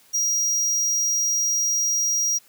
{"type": "tone", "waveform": "square", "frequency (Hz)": 5720, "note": "F8", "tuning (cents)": 41, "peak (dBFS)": -20, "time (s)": [0.13, 2.39], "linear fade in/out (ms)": 20, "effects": ["white hiss -55 dBFS RMS until 2.48 s", "high-pass 100 Hz 12 dB/octave"]}